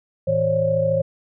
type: tone cluster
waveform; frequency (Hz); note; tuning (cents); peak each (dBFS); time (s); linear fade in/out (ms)
sine; 109.3 / 161.9 / 540 / 574; A2 / E3 / C#5 / D5; -11 / -31 / -45 / -40; -27 / -26 / -18 / -26; 0.27-1.02; 10
effects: none